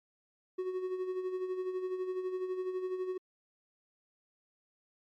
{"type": "tone with tremolo", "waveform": "triangle", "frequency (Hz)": 370, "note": "F#4", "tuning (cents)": 0, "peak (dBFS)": -29, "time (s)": [0.58, 3.18], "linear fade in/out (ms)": 10, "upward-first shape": "sine", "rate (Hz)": 12, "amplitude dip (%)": 55, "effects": ["MP3 64 kbps"]}